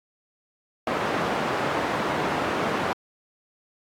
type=band-pass noise; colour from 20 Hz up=white; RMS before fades=-26 dBFS; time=0.87-2.93 s; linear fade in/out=2 ms; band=150 to 1100 Hz; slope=12 dB/octave; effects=AAC 64 kbps